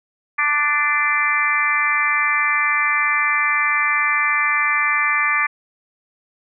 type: harmonic tone with a mistuned harmonic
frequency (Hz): 293.7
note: D4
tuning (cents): 0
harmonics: 3 / 4 / 5 / 6 / 7 / 8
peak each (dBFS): -31 / -21 / -31 / -21 / -21 / -22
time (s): 0.38-5.47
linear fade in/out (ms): 10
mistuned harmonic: 5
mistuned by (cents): +24
effects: none